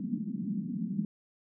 white band-pass noise, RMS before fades -34 dBFS, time 0-1.05 s, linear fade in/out 2 ms, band 170 to 240 Hz, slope 48 dB/octave, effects none

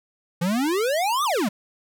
square exponential two-way sweep, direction up then down, 163.8 to 1239 to 183.2 Hz, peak -21 dBFS, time 0.41-1.49 s, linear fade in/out 10 ms, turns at 1.24 s, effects none

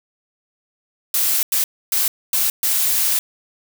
blue noise bursts at uneven times, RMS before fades -18 dBFS, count 5, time 1.14-1.43 / 1.52-1.64 / 1.92-2.08 / 2.33-2.5 / 2.63-3.19 s, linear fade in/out 2 ms, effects none

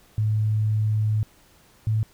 sine tone pair in turn, 107.6 / 109.23 Hz, A2 / A2, -38 / -12 cents, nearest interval unison, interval 26 cents, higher second, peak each -19 dBFS, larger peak neither, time 0.18-1.23 / 1.87-2.03 s, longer first, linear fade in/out 0 ms, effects pink hiss -56 dBFS RMS until 2.13 s

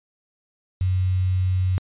sine tone with quantisation, 92.5 Hz, F#2, in tune, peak -18 dBFS, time 0.81-1.78 s, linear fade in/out 0 ms, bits 7, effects resampled to 8000 Hz

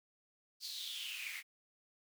pink noise with high-pass filter sweep, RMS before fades -44 dBFS, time 0.6-1.43 s, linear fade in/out 50 ms, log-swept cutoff 4600 to 2000 Hz, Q 6.5, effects none

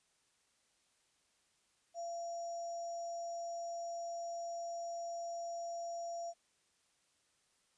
sine tone with sample-and-hold, 682 Hz, F5, 41 cents flat, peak -39 dBFS, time 1.94-6.34 s, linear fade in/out 50 ms, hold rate 6300 Hz, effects white hiss -75 dBFS RMS until 7.77 s + resampled to 22050 Hz

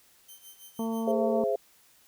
5% pulse tone with tremolo, 3100 Hz, G7, 20 cents flat, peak -37 dBFS, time 0.28-1.12 s, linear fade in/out 10 ms, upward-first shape sine, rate 6.1 Hz, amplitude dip 80%
harmonic tone, 225.9 Hz, A3, 46 cents sharp, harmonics 1 / 2 / 3 / 4 / 5, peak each -29 / -36 / -40 / -40 / -46 dBFS, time 0.79-1.44 s, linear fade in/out 2 ms
sine chord, Ab augmented, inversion none, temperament equal with one note detuned, 415.3 / 523.3 / 670.4 Hz, Ab4 / C5 / E5, 0 / 0 / +29 cents, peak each -29 dBFS, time 1.07-1.56 s, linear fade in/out 5 ms
effects white hiss -61 dBFS RMS until 2.07 s

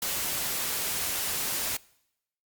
white noise, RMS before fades -30 dBFS, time 0.02-1.77 s, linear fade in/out 5 ms, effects noise-tail reverb RT60 0.8 s tail -23 dB re dry + Opus 48 kbps

